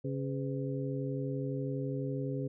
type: harmonic tone with a mistuned harmonic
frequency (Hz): 137.7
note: C#3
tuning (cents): -11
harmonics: 1 / 2 / 3 / 4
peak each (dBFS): -35 / -38 / -40 / -41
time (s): 0.04-2.48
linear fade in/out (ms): 10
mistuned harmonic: 4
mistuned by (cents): -150
effects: none